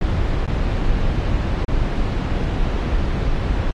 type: noise with dropouts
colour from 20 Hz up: brown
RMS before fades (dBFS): -19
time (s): 0.01-3.71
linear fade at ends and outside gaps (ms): 5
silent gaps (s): 0.46-0.475 / 1.65-1.68
effects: low-pass 4000 Hz 12 dB/octave + AAC 48 kbps